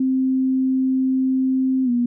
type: tone with pitch glide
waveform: sine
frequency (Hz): 261.6 to 241.3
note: C4 to B3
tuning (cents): 0 to -40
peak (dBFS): -16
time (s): 0-2.06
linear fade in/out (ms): 5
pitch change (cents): -140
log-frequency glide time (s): 1.84-1.9
effects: none